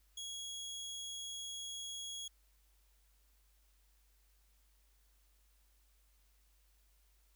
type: tone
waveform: 25% pulse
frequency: 3322 Hz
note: G#7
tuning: in tune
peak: -39 dBFS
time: 0.17-2.28 s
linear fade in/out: 5 ms
effects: added 50 Hz sine -68 dBFS peak until 7.35 s + white hiss -75 dBFS RMS until 7.35 s